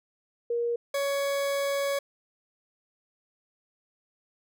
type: tone pair in turn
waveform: sine / 40% pulse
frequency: 472.4 / 559.4 Hz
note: A#4 / C#5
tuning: +23 / +16 cents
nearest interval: minor third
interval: 293 cents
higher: second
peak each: -25 dBFS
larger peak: neither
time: 0.5-0.76 / 0.94-1.99 s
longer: second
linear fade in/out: 5 ms
effects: none